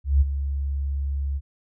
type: tone with ADSR envelope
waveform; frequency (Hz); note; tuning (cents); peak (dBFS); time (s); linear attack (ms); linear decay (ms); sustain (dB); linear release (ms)
sine; 69.6; C#2; +8; -12; 0.04-1.41; 170; 27; -11; 45
effects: none